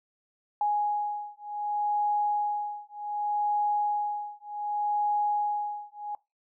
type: beating tone pair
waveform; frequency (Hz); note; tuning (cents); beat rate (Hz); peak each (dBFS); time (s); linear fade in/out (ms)
sine; 830.6 / 831.26; G#5 / G#5; 0 / +1; 0.66; -29; 0.61-6.15; 2
effects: noise-tail reverb RT60 0.2 s tail -20 dB re dry